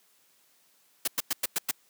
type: noise bursts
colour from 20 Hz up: white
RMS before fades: -27 dBFS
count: 6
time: 1.05-1.712 s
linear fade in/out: 5 ms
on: 27 ms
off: 100 ms
effects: white hiss -65 dBFS RMS until 1.89 s + high-pass 150 Hz 12 dB/octave